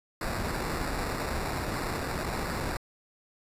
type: noise with sample-and-hold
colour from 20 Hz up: pink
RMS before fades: -32 dBFS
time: 0.21-2.77 s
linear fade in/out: 2 ms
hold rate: 3150 Hz
effects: resampled to 32000 Hz